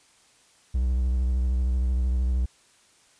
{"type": "tone with vibrato", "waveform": "triangle", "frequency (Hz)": 62.8, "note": "B1", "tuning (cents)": 30, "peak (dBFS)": -19, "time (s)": [0.74, 2.46], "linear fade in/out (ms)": 10, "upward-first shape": "triangle", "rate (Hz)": 13, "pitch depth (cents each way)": 81, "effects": ["white hiss -59 dBFS RMS until 3.19 s", "resampled to 22050 Hz"]}